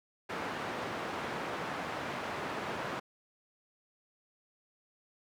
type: band-pass noise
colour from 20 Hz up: white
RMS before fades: -38 dBFS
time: 0.29-3 s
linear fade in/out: 10 ms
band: 120 to 1400 Hz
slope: 12 dB/octave
effects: none